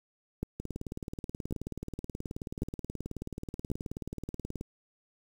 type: two click trains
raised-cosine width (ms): 3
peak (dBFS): -24 / -19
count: 76 / 4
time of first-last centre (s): 0.6-4.611 / 0.43-3.716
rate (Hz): 18.7 / 0.913
effects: 8-bit